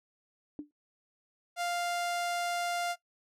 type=tone with exponential decay; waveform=sine; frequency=294.9 Hz; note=D4; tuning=7 cents sharp; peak=-32 dBFS; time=0.59-0.71 s; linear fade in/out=1 ms; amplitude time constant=24 ms
type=tone; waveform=sawtooth; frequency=698.5 Hz; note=F5; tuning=in tune; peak=-27 dBFS; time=1.56-2.96 s; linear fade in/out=50 ms
effects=noise-tail reverb RT60 0.1 s tail -17 dB re dry + low-pass 12000 Hz 12 dB/octave